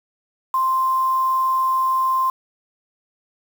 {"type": "tone with quantisation", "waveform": "sine", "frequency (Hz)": 1046.5, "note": "C6", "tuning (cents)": 0, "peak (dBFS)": -16, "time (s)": [0.54, 2.3], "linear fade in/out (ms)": 2, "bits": 6, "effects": []}